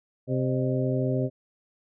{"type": "harmonic tone with a mistuned harmonic", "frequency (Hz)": 130.2, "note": "C3", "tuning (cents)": -8, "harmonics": [1, 2, 3, 4, 5], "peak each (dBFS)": [-26, -29, -31, -32, -33], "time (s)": [0.27, 1.3], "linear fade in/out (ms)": 50, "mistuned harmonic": 5, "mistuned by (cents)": -100, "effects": []}